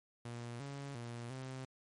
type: tone with pitch steps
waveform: sawtooth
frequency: 119 / 140 / 118.6 / 130.9 Hz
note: A#2 / C#3 / A#2 / C3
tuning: +36 / +18 / +30 / +1 cents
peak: -39 dBFS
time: 0.25-1.65 s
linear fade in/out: 5 ms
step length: 350 ms
effects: MP3 48 kbps